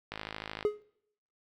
click train, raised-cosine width 0.3 ms, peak -21 dBFS, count 28, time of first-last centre 0.12-0.628 s, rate 53.2 Hz
triangle tone with exponential decay, 419.3 Hz, G#4, 17 cents sharp, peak -19 dBFS, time 0.65-0.82 s, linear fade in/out 0 ms, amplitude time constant 36 ms
effects noise-tail reverb RT60 0.7 s tail -22 dB re dry

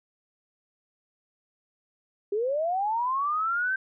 sine linear sweep, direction up, 392 to 1568 Hz, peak -24 dBFS, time 2.32-3.76 s, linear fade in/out 5 ms, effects none

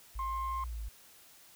sine linear two-way sweep, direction up then down, 52 to 60.5 to 52 Hz, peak -36 dBFS, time 0.15-0.89 s, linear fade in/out 10 ms, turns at 0.64 s
sine tone, 1060 Hz, C6, 22 cents sharp, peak -32 dBFS, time 0.19-0.64 s, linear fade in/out 2 ms
effects tanh soft clip ceiling -29 dBFS + white hiss -58 dBFS RMS until 1.55 s

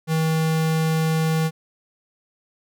square tone, 159.8 Hz, D#3, 47 cents sharp, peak -19 dBFS, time 0.07-1.51 s, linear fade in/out 50 ms, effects none

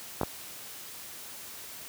clicks, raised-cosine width 1 ms, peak -13 dBFS, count 2, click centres 0.213 / 0.233 s, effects white hiss -44 dBFS RMS until 1.88 s + high-pass 60 Hz 12 dB/octave

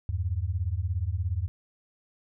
sine beating tone pair, 81 / 98 Hz, E2 / G2, -30 / 0 cents, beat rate 17 Hz, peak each -29 dBFS, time 0.09-1.48 s, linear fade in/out 0 ms, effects none

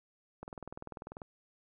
click train, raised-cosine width 1 ms, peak -29 dBFS, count 17, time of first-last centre 0.43-1.218 s, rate 20.3 Hz, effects none

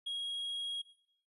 triangle tone, 3291 Hz, G#7, 16 cents flat, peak -34 dBFS, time 0.06-0.82 s, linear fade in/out 10 ms, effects noise-tail reverb RT60 0.7 s tail -17 dB re dry + resampled to 32000 Hz

